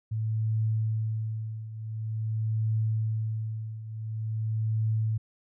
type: tone with tremolo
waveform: sine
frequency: 110 Hz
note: A2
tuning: in tune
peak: -23 dBFS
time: 0.11-5.18 s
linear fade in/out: 10 ms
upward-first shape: triangle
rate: 0.47 Hz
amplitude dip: 80%
effects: none